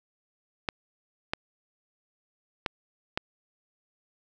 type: clicks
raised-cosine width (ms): 0.3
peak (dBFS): -11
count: 4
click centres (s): 0.688 / 1.335 / 2.662 / 3.175
effects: none